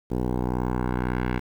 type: tone with low-pass filter sweep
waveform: 10% pulse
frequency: 61.9 Hz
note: B1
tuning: 5 cents sharp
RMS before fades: -26 dBFS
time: 0.1-1.4 s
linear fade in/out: 20 ms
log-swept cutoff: 560 to 2200 Hz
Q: 1.4
effects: 8-bit